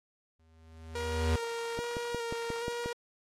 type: tone with exponential growth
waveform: square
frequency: 80.8 Hz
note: E2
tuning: 34 cents flat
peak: -25 dBFS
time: 0.39-1.36 s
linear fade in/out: 5 ms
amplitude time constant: 210 ms
type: tone with vibrato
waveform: sawtooth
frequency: 470 Hz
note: A#4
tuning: 14 cents sharp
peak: -30 dBFS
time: 0.95-2.93 s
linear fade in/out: 5 ms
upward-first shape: square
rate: 1.2 Hz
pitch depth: 20 cents each way
type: click train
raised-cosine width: 2 ms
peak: -22 dBFS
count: 7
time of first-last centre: 1.79-2.86 s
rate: 5.61 Hz
effects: low-pass 9000 Hz 12 dB/octave + AAC 64 kbps